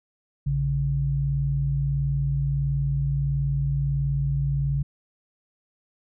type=tone pair together; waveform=sine; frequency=58.4 / 139.9 Hz; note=A#1 / C#3; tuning=+4 / +16 cents; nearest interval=octave + minor third; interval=1512 cents; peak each=-28 / -22 dBFS; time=0.46-4.83 s; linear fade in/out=10 ms; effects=none